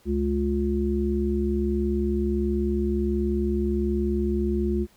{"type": "harmonic tone", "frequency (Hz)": 70.7, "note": "C#2", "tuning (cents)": 35, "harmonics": [1, 3, 5], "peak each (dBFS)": [-26, -26, -26], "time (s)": [0.05, 4.87], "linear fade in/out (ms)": 50, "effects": ["pink hiss -59 dBFS RMS until 4.96 s"]}